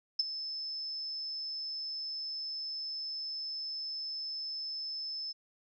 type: tone with ADSR envelope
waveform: sine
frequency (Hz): 5250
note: E8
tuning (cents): -8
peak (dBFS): -23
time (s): 0.19-5.33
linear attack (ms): 7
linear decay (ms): 22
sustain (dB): -13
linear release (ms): 20
effects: none